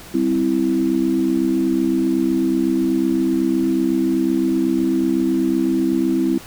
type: chord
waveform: sine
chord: C major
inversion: second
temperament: equal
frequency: 196 / 261.6 / 329.6 Hz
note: G3 / C4 / E4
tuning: 0 / 0 / 0 cents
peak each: -24 / -19 / -18 dBFS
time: 0.14-6.38 s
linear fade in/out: 5 ms
effects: pink hiss -39 dBFS RMS until 6.46 s